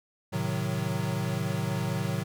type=chord; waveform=square; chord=A diminished seventh; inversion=none; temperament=equal with one note detuned; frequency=110 / 131.95 / 155.56 / 185 Hz; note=A2 / C3 / Eb3 / Gb3; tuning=0 / +15 / 0 / 0 cents; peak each=-34 dBFS; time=0.32-2.24 s; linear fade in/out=20 ms; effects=none